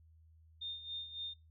sine tone with tremolo, 3639 Hz, A#7, 42 cents flat, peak -38 dBFS, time 0.61-1.34 s, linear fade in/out 10 ms, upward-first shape sine, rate 3.6 Hz, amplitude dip 70%, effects noise-tail reverb RT60 0.2 s tail -17 dB re dry + added 80 Hz sine -60 dBFS peak until 1.5 s

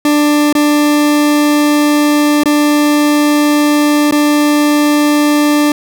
40% pulse tone with dropouts, 295.5 Hz, D4, 11 cents sharp, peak -7 dBFS, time 0.05-5.72 s, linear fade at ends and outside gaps 2 ms, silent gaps 0.527-0.551 / 2.435-2.457 / 4.111-4.123 s, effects none

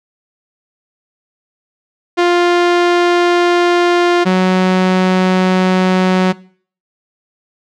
sawtooth tone pair in turn, 350 / 185.41 Hz, F4 / F#3, +4 / +4 cents, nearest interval major seventh, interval 1100 cents, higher first, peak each -5 dBFS, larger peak neither, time 2.17-4.25 / 4.25-6.33 s, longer neither, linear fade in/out 20 ms, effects noise-tail reverb RT60 0.5 s tail -21 dB re dry + low-pass 4000 Hz 12 dB/octave

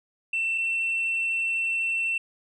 sine tone pair in turn, 2685 / 2694 Hz, E7 / E7, +31 / +37 cents, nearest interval unison, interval 6 cents, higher second, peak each -22 dBFS, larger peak neither, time 0.33-0.58 / 0.58-2.18 s, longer second, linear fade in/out 5 ms, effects tanh soft clip ceiling -21 dBFS

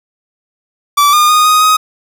45% pulse tone with pitch steps, 1159 / 1214 / 1233 / 1246 / 1257 Hz, D6 / D#6 / D#6 / D#6 / D#6, -23 / -43 / -16 / +2 / +17 cents, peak -6 dBFS, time 0.97-1.77 s, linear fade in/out 10 ms, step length 160 ms, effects none

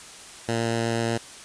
10% pulse tone with vibrato, 115.3 Hz, A#2, 19 cents flat, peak -15 dBFS, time 0.48-1.18 s, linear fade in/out 10 ms, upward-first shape triangle, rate 8.2 Hz, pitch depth 9 cents each way, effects white hiss -43 dBFS RMS until 1.44 s + resampled to 22050 Hz

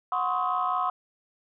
sine tone cluster, 732 / 1029 / 1094 / 1267 Hz, F#5 / C6 / C#6 / D#6, -19 / -29 / -23 / +31 cents, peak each -29 dBFS, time 0.12-0.9 s, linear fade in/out 2 ms, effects tanh soft clip ceiling -16 dBFS

